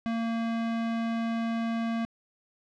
square tone, 228.9 Hz, A#3, 31 cents flat, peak -28 dBFS, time 0.06-2.05 s, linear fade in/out 0 ms, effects low-pass 3000 Hz 12 dB/octave

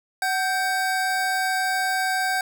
square tone pair together, 750.3 / 1568 Hz, F#5 / G6, +24 / 0 cents, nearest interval octave + minor second, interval 1276 cents, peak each -25 dBFS, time 0.22-2.41 s, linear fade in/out 2 ms, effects none

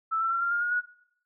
sine tone with pitch steps, 1318.5 / 1340.8 / 1363.4 / 1386.5 / 1409.9 / 1433.7 / 1457.9 Hz, E6 / E6 / F6 / F6 / F6 / F6 / F#6, 0 / +29 / -42 / -13 / +16 / +45 / -26 cents, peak -24 dBFS, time 0.11-0.81 s, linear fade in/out 20 ms, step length 100 ms, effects noise-tail reverb RT60 0.7 s tail -19 dB re dry

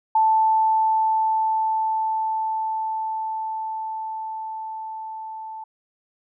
sine tone with level ramp, 880 Hz, A5, in tune, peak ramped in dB -14 to -32 dBFS, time 0.15-5.64 s, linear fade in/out 5 ms, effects none

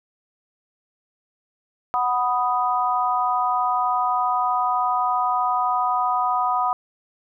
sine chord, B major, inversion second, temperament equal, 740 / 987.8 / 1244.5 Hz, F#5 / B5 / D#6, 0 / 0 / 0 cents, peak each -23 dBFS, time 1.94-6.73 s, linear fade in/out 0 ms, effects none

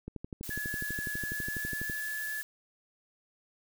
click train, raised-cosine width 3 ms, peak -26 dBFS, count 23, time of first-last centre 0.08-1.898 s, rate 12.1 Hz
blue noise, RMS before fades -42 dBFS, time 0.43-2.43 s, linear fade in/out 0 ms
sine tone with pitch glide, 1700 to 1716.8 Hz, G#6 to A6, +40 to -43 cents, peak -34 dBFS, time 0.5-2.42 s, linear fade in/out 10 ms, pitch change +17 cents, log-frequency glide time 1.19-1.74 s
effects none

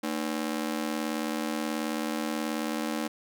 sawtooth ring-modulated tone, 266.1 Hz, C4, 29 cents sharp, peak -22 dBFS, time 0.03-3.08 s, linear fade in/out 10 ms, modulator 39.3 Hz, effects none

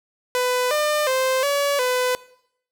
sawtooth tone with pitch steps, 499.4 / 601 / 521 / 568 / 502 Hz, B4 / D5 / C5 / C#5 / B4, +19 / +40 / -7 / +42 / +28 cents, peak -15 dBFS, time 0.35-2.15 s, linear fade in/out 0 ms, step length 360 ms, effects noise-tail reverb RT60 0.7 s tail -20 dB re dry

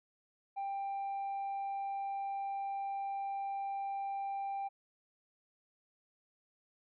sine tone with tanh clipping, 790 Hz, G5, 13 cents sharp, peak -36 dBFS, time 0.56-4.69 s, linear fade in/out 20 ms, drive 1 dB, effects none

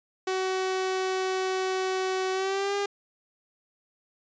sawtooth tone with pitch glide, 376 to 403 Hz, F#4 to G4, +28 to +48 cents, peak -22 dBFS, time 0.27-2.86 s, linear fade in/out 5 ms, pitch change +120 cents, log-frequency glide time 2.32-2.75 s, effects resampled to 16000 Hz

